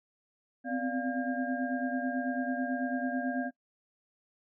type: tone cluster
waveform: sine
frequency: 254 / 263.1 / 586 / 699 / 1613 Hz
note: B3 / C4 / D5 / F5 / G6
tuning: +49 / +10 / -4 / +1 / +49 cents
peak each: -33 / -36 / -40 / -37 / -39 dBFS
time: 0.64-3.51 s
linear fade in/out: 50 ms
effects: noise-tail reverb RT60 0.1 s tail -20 dB re dry